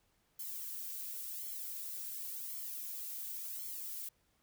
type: noise with flanger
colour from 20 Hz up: violet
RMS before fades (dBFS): -43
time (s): 0.39-4.09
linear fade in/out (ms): 5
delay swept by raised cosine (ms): 0.92 to 2.62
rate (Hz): 0.92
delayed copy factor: +0.8
effects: pink hiss -75 dBFS RMS until 4.42 s